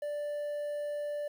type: tone with quantisation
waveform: triangle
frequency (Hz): 587.3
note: D5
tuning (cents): 0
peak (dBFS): -31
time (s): 0.02-1.28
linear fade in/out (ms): 5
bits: 10
effects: none